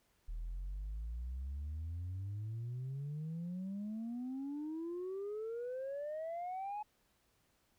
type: exponential sweep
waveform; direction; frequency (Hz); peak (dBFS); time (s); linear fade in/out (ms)
sine; up; 38.64 to 853; -37; 0.28-6.83; 10
effects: tanh soft clip ceiling -37 dBFS + pink hiss -75 dBFS RMS until 7.78 s